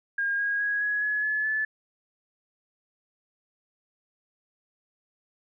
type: tone with pitch steps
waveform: sine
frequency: 1619 / 1637.8 / 1656.8 / 1676.1 / 1695.6 / 1715.3 / 1735.2 Hz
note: G#6 / G#6 / G#6 / G#6 / G#6 / A6 / A6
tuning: -45 / -25 / -5 / +15 / +35 / -45 / -25 cents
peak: -24 dBFS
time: 0.18-1.65 s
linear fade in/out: 5 ms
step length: 210 ms
effects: none